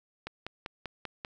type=click train; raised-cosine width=0.3 ms; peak=-21 dBFS; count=6; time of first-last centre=0.27-1.248 s; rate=5.11 Hz; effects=none